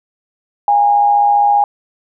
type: tone with amplitude modulation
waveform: sine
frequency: 818 Hz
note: G#5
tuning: 26 cents flat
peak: -6 dBFS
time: 0.68-1.64 s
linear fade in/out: 2 ms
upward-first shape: sine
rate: 115 Hz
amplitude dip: 45%
effects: none